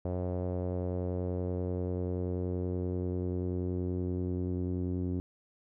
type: tone with low-pass filter sweep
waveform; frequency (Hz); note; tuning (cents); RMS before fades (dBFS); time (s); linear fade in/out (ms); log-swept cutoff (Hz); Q
sawtooth; 90.4; F#2; -40; -33; 0.05-5.2; 0; 580 to 310; 2.6
effects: none